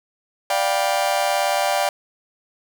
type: chord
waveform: 40% pulse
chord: G dominant seventh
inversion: second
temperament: just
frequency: 588 / 705.6 / 784 / 980 Hz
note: D5 / F5 / G5 / B5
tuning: +2 / +18 / 0 / -14 cents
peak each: -22 / -23 / -22 / -28 dBFS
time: 0.5-1.89 s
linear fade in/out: 2 ms
effects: none